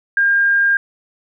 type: tone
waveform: sine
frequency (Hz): 1608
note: G6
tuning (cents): +44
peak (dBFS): -11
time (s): 0.17-0.77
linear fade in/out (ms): 2
effects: none